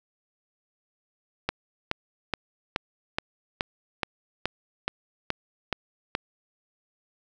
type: click train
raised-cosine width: 0.3 ms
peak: -9 dBFS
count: 12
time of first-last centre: 1.49-6.151 s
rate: 2.36 Hz
effects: none